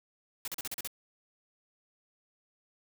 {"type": "noise bursts", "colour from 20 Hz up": "white", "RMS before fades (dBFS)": -37, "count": 7, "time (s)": [0.45, 0.874], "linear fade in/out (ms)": 2, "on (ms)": 28, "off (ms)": 38, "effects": []}